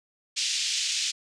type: band-pass noise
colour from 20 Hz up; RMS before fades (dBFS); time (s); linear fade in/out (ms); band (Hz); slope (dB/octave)
white; -28; 0.36-1.12; 20; 2600 to 6400; 24
effects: resampled to 22050 Hz